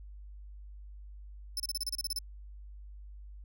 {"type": "tone bursts", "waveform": "sawtooth", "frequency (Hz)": 5274, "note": "E8", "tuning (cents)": 0, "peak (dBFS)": -29, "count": 11, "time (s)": [1.57, 2.188], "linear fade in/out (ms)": 2, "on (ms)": 28, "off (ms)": 31, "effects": ["added 50 Hz sine -45 dBFS peak until 3.44 s"]}